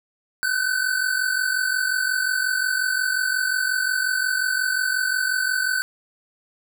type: tone pair together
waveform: square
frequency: 1494.4 / 1540 Hz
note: F#6 / G6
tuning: +17 / -31 cents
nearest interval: minor second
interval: 52 cents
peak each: -24 dBFS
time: 0.43-5.82 s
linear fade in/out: 0 ms
effects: none